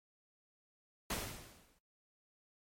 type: noise with exponential decay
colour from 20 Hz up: pink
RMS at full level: -35 dBFS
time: 1.1-1.79 s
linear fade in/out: 5 ms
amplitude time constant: 150 ms
effects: noise-tail reverb RT60 0.3 s tail -26 dB re dry + MP3 64 kbps